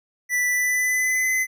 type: tone with pitch glide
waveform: square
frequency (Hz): 1975.5 to 2035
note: B6 to C7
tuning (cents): 0 to -49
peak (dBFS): -20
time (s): 0.29-1.47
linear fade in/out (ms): 50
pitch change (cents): +51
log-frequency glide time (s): 0.48-1.33
effects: none